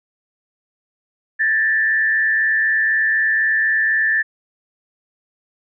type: tone with frequency modulation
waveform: sine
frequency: 1762 Hz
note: A6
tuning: 2 cents sharp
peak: -14 dBFS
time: 1.39-4.23 s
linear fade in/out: 20 ms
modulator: 104 Hz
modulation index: 0.65
effects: none